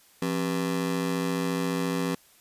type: ring-modulated tone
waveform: 30% pulse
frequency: 220 Hz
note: A3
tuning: in tune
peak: -20 dBFS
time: 0.22-2.15 s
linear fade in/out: 2 ms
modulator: 47.2 Hz
effects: white hiss -58 dBFS RMS until 2.4 s + resampled to 32000 Hz